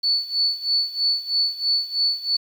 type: tone with tremolo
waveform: sine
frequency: 4459 Hz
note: C#8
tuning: 9 cents sharp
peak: -16 dBFS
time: 0.03-2.37 s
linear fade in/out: 10 ms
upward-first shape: sine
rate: 3.1 Hz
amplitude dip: 85%
effects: 8-bit